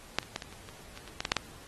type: clicks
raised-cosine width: 0.2 ms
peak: -7 / -27 / -14 / -21 / -30 / -28 / -25 / -27 / -15 / -13 / -7 / -10 dBFS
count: 12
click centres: 0.186 / 0.229 / 0.361 / 0.422 / 0.526 / 0.689 / 0.975 / 1.077 / 1.205 / 1.252 / 1.319 / 1.367 s
effects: pink hiss -52 dBFS RMS until 1.67 s + AAC 32 kbps